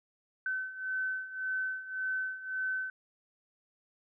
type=beating tone pair; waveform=sine; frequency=1523 / 1524.8 Hz; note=F#6 / G6; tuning=+50 / -48 cents; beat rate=1.8 Hz; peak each=-38 / -34 dBFS; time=0.46-2.9 s; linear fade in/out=2 ms; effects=none